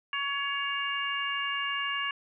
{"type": "harmonic tone", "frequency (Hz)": 561, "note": "C#5", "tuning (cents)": 21, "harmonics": [2, 3, 4, 5], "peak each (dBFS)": [-34, -34, -37, -33], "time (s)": [0.13, 2.11], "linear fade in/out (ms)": 2, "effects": []}